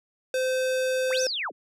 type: tone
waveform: square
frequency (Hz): 516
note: C5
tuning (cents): -24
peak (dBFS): -24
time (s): 0.34-1.27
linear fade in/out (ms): 2
type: linear two-way sweep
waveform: sine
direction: up then down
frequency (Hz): 127.6 to 6272 to 127.6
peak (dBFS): -27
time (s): 1.09-1.52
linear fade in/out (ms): 50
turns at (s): 1.22
effects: low-pass 11000 Hz 12 dB/octave